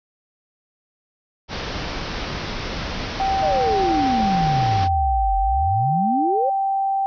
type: low-pass noise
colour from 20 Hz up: pink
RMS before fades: -28 dBFS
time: 1.48-4.89 s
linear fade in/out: 50 ms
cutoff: 5700 Hz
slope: 96 dB/octave
type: tone with pitch glide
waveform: sine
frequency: 775 to 781.3 Hz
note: G5 to G5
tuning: -20 to -6 cents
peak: -18 dBFS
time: 3.2-7.06 s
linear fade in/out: 0 ms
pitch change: +14 cents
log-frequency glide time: 3.79-6.81 s
type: exponential two-way sweep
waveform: sine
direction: down then up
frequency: 648 to 44.36 to 574 Hz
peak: -20 dBFS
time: 3.42-6.5 s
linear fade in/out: 10 ms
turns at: 5.38 s
effects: none